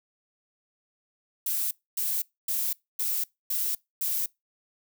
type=noise bursts; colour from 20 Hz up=violet; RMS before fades=-28 dBFS; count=6; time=1.46-4.26 s; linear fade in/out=5 ms; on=250 ms; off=260 ms; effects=noise-tail reverb RT60 0.2 s tail -24 dB re dry